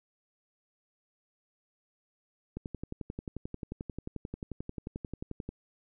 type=click train; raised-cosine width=3 ms; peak=-24 dBFS; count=34; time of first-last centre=2.57-5.49 s; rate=11.3 Hz; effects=none